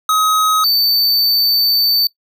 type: tone pair in turn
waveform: square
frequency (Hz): 1267 / 4557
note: D#6 / C#8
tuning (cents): +31 / +47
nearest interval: octave + minor seventh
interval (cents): 2216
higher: second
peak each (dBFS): -12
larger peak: neither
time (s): 0.09-0.64 / 0.64-2.07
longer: second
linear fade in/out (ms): 2
effects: noise-tail reverb RT60 0.1 s tail -21 dB re dry